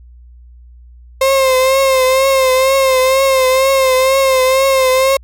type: tone with vibrato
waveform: 35% pulse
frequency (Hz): 528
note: C5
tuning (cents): +16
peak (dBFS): -7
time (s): 1.21-5.17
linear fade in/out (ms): 5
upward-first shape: triangle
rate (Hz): 2.1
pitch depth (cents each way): 55
effects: added 60 Hz sine -36 dBFS peak until 5.23 s + MP3 96 kbps